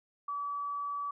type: tone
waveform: sine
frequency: 1147 Hz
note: D6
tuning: 41 cents flat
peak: -33 dBFS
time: 0.28-1.11 s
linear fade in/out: 5 ms
effects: none